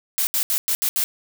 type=noise bursts at uneven times; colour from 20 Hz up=blue; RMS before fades=-21 dBFS; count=6; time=0.18-0.27 / 0.34-0.43 / 0.5-0.58 / 0.68-0.75 / 0.82-0.89 / 0.96-1.04 s; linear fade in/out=0 ms; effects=none